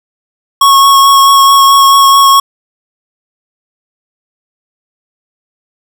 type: tone with vibrato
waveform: square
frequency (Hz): 1100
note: C#6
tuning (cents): -14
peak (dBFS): -3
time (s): 0.61-2.4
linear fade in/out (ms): 5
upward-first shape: sine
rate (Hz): 4.6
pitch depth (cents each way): 13
effects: none